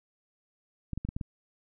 clicks, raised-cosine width 5 ms, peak -21 dBFS, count 6, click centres 0.933 / 0.976 / 1.05 / 1.089 / 1.165 / 1.212 s, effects none

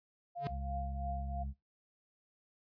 sine tone with tremolo, 698.5 Hz, F5, in tune, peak -37 dBFS, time 0.35-1.44 s, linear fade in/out 20 ms, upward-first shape triangle, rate 3 Hz, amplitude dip 85%
square tone with exponential growth, 143.1 Hz, D3, 45 cents flat, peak -32 dBFS, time 0.37-0.47 s, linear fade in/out 0 ms, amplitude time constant 20 ms
harmonic tone, 68.1 Hz, C#2, 30 cents flat, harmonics 1 / 2 / 3, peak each -38 / -47 / -50 dBFS, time 0.48-1.54 s, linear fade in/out 50 ms
effects noise-tail reverb RT60 0.2 s tail -19 dB re dry + resampled to 11025 Hz

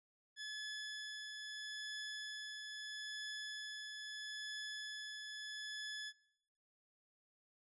20% pulse tone with tremolo, 1714 Hz, A6, 46 cents flat, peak -38 dBFS, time 0.36-6.13 s, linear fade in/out 50 ms, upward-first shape triangle, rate 0.77 Hz, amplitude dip 35%, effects noise-tail reverb RT60 0.9 s tail -23 dB re dry + resampled to 24000 Hz

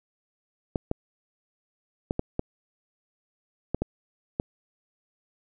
clicks, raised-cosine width 2 ms, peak -12 dBFS, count 8, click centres 0.758 / 0.914 / 2.109 / 2.194 / 2.394 / 3.746 / 3.82 / 4.399 s, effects none

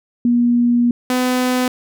sine / sawtooth tone pair in turn, 240 / 252.2 Hz, B3 / B3, -49 / +36 cents, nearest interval minor second, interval 85 cents, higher second, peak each -11 dBFS, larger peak neither, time 0.25-0.91 / 1.1-1.68 s, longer first, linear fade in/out 2 ms, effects none

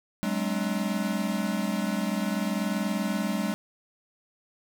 square tone cluster, 191.2 / 211.7 / 259.4 / 295.9 Hz, G3 / G#3 / C4 / D4, -43 / +33 / -15 / +13 cents, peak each -31 / -30 / -38 / -36 dBFS, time 0.23-3.54 s, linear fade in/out 0 ms, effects none

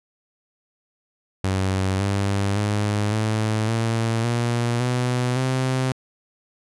sawtooth tone with pitch steps, 95.2 / 99.53 / 104.06 / 108.79 / 113.74 / 118.91 / 124.32 / 129.97 Hz, F#2 / G2 / G#2 / A2 / A#2 / A#2 / B2 / C3, +50 / +27 / +4 / -19 / -42 / +35 / +12 / -11 cents, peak -16 dBFS, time 1.44-5.92 s, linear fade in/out 0 ms, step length 560 ms, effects resampled to 24000 Hz

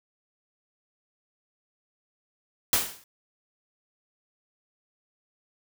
white noise with exponential decay, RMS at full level -19 dBFS, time 2.73-3.04 s, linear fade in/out 1 ms, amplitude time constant 67 ms, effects none

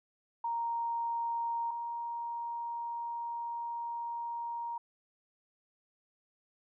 sine tone pair in turn, 932.3 / 938.2 Hz, A#5 / A#5, 0 / +11 cents, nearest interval unison, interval 11 cents, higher second, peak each -31 / -35 dBFS, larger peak first, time 0.44-1.71 / 1.71-4.78 s, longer second, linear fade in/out 5 ms, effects none

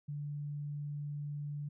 sine tone, 146 Hz, D3, 10 cents flat, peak -37 dBFS, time 0.08-1.69 s, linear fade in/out 10 ms, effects none

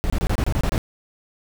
brown noise bursts, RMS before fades -20 dBFS, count 9, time 0.04-0.779 s, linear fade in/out 0 ms, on 59 ms, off 26 ms, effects none

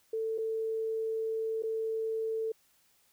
sine tone with dropouts, 444.8 Hz, A4, 19 cents sharp, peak -30 dBFS, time 0.13-2.52 s, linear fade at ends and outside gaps 5 ms, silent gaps 0.379-0.383 / 1.624-1.634 s, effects white hiss -68 dBFS RMS until 3.12 s

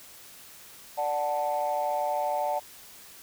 sine chord, D major, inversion none, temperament equal, 587.3 / 740 / 880 Hz, D5 / F#5 / A5, 0 / 0 / 0 cents, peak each -29 dBFS, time 0.97-2.6 s, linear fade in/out 20 ms, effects tanh soft clip ceiling -19 dBFS + white hiss -49 dBFS RMS until 3.22 s

